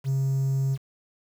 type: tone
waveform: triangle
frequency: 135 Hz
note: C#3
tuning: 45 cents flat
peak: -19 dBFS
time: 0.04-0.78 s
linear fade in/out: 50 ms
effects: tanh soft clip ceiling -16 dBFS + 8-bit